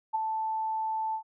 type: tone with ADSR envelope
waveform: sine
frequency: 880 Hz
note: A5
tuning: in tune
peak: -23 dBFS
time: 0.13-1.23 s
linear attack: 20 ms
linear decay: 17 ms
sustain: -5 dB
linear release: 89 ms
effects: none